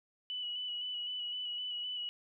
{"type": "tone with vibrato", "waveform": "sine", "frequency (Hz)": 2955, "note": "F#7", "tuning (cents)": -3, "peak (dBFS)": -36, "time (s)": [0.3, 2.09], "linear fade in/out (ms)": 0, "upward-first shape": "square", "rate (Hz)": 3.9, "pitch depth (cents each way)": 20, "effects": []}